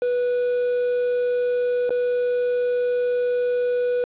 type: tone with dropouts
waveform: triangle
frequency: 491 Hz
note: B4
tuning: 10 cents flat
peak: -17 dBFS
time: 0.02-4.04 s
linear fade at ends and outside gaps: 1 ms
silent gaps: 1.894-1.905 s
effects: resampled to 8000 Hz + 8-bit